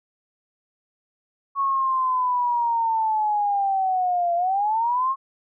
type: linear two-way sweep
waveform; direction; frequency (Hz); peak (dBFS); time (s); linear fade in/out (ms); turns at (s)
sine; down then up; 1108.7 to 683 to 1090; -19; 1.55-5.16; 50; 4.35
effects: none